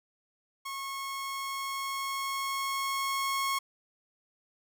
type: tone with level ramp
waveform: sawtooth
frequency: 1092 Hz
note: C#6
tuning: 26 cents flat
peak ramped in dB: -32 to -24 dBFS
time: 0.65-3.59 s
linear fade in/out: 10 ms
effects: none